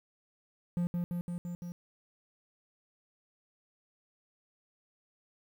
triangle tone with echo, 174.61 Hz, F3, in tune, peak -26 dBFS, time 0.77-0.87 s, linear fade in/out 0 ms, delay 170 ms, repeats 5, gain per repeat -2 dB, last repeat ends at 1.72 s, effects 10-bit

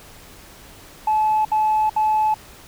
sine tone bursts, 862 Hz, A5, 36 cents flat, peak -14 dBFS, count 3, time 1.07-2.342 s, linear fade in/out 5 ms, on 380 ms, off 66 ms, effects tanh soft clip ceiling -12 dBFS + pink hiss -44 dBFS RMS until 2.67 s

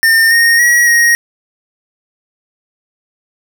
square tone with pitch steps, 1811 / 1854 / 1912 / 1877 Hz, A6 / A#6 / A#6 / A#6, +49 / -10 / +43 / +11 cents, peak -7 dBFS, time 0.03-1.15 s, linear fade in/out 0 ms, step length 280 ms, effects none

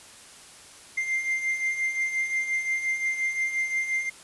triangle beating tone pair, 2093 / 2098.7 Hz, C7 / C7, 0 / +5 cents, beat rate 5.7 Hz, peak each -31 / -24 dBFS, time 0.97-4.1 s, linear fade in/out 10 ms, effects white hiss -48 dBFS RMS until 4.23 s + resampled to 24000 Hz

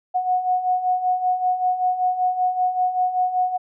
sine beating tone pair, 729 / 734.2 Hz, F#5 / F#5, -26 / -14 cents, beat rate 5.2 Hz, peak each -25 / -19 dBFS, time 0.14-3.58 s, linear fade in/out 20 ms, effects none

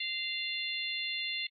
harmonic tone with a mistuned harmonic, 694 Hz, F5, 11 cents flat, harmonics 3 / 4 / 5 / 6, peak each -38 / -38 / -38 / -40 dBFS, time 0-1.47 s, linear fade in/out 5 ms, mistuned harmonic 5, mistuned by +20 cents, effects AAC 32 kbps

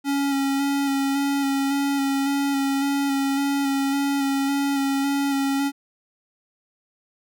square tone with vibrato, 277.2 Hz, C#4, in tune, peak -21 dBFS, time 0.04-5.72 s, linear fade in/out 50 ms, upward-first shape square, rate 1.8 Hz, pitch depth 16 cents each way, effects none

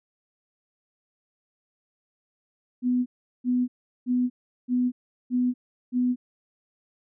sine tone bursts, 248.5 Hz, B3, 11 cents sharp, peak -20 dBFS, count 6, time 2.82-6.16 s, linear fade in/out 50 ms, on 240 ms, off 380 ms, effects none

